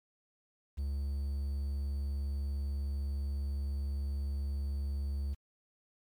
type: tone with quantisation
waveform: triangle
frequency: 69.9 Hz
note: C#2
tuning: 15 cents sharp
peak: -30 dBFS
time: 0.77-5.35 s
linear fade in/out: 20 ms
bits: 10
effects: MP3 96 kbps